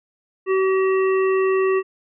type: harmonic tone with a mistuned harmonic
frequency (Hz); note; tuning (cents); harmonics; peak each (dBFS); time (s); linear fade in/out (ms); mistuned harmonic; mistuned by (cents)
380.8; F#4; +50; 1 / 3 / 5 / 7; -16 / -26 / -30 / -33; 0.46-1.83; 50; 7; +18
effects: none